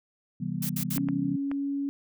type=chord; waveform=sine; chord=C major seventh; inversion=none; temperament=just; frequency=130.81 / 163.52 / 196.22 / 245.3 Hz; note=C3 / E3 / G3 / B3; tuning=0 / -14 / +2 / -12 cents; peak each=-37 / -32 / -34 / -36 dBFS; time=0.4-1.37 s; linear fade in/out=10 ms
type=noise bursts; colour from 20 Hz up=blue; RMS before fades=-33 dBFS; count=3; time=0.62-0.977 s; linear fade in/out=5 ms; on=75 ms; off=66 ms
type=tone with pitch glide; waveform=sine; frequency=276.4 to 280.1 Hz; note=C#4 to C#4; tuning=-5 to +18 cents; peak=-27 dBFS; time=0.96-1.89 s; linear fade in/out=0 ms; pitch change=+23 cents; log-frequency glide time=1.13-1.66 s
type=clicks; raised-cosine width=0.5 ms; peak=-23 dBFS; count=3; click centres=0.98 / 1.087 / 1.515 s
effects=none